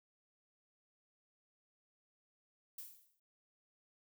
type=noise with exponential decay; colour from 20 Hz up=violet; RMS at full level=-45 dBFS; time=2.78-3.2 s; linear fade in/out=5 ms; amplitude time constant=90 ms; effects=none